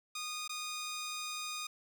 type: tone with dropouts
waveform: 10% pulse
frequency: 1232 Hz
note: D#6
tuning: 17 cents flat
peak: -30 dBFS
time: 0.15-1.67 s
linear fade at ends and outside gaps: 5 ms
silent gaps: 0.478-0.493 s
effects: none